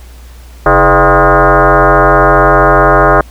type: tone with frequency modulation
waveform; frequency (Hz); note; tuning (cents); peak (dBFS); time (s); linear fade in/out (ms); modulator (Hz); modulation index
sine; 322.4; E4; -38; -3; 0.66-3.21; 2; 185; 6.3
effects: added 60 Hz sine -30 dBFS peak until 3.3 s + pink hiss -41 dBFS RMS until 3.3 s